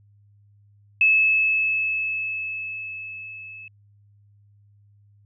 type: tone with level ramp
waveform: sine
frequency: 2600 Hz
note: E7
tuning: 24 cents flat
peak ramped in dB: -13 to -38 dBFS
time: 1.01-3.68 s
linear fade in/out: 2 ms
effects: added 102 Hz sine -53 dBFS peak until 5.25 s